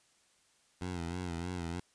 15% pulse tone with vibrato, 87.31 Hz, F2, in tune, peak -30 dBFS, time 0.81-1.8 s, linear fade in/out 5 ms, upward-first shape sine, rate 3.2 Hz, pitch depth 81 cents each way, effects white hiss -69 dBFS RMS until 1.94 s + resampled to 22050 Hz

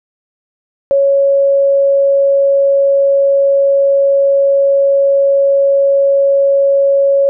sine tone, 554.4 Hz, C#5, in tune, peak -7 dBFS, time 0.91-7.29 s, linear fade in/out 0 ms, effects none

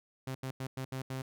sawtooth tone bursts at uneven times, 131.4 Hz, C3, 8 cents sharp, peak -32 dBFS, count 6, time 0.27-0.35 / 0.43-0.51 / 0.6-0.67 / 0.77-0.85 / 0.92-1.02 / 1.1-1.22 s, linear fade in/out 5 ms, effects none

